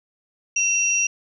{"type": "tone pair together", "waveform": "sine", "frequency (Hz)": [2713, 5749], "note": ["E7", "F8"], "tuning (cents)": [49, 49], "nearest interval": "octave + minor second", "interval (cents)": 1300, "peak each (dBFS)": [-21, -20], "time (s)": [0.56, 1.07], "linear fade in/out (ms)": 5, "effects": []}